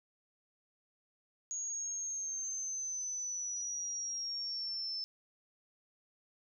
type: linear sweep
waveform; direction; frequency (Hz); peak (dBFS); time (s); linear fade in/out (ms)
sine; down; 6680 to 5270; -36; 1.51-5.04; 0
effects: none